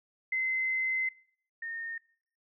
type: tone pair in turn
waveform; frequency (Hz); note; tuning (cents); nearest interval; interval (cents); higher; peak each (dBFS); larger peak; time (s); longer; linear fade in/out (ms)
sine; 2058 / 1833.5; C7 / A#6; -29 / -29; major second; 200; first; -27 / -35; first; 0.32-1.09 / 1.62-1.98; first; 5
effects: noise-tail reverb RT60 0.6 s tail -23 dB re dry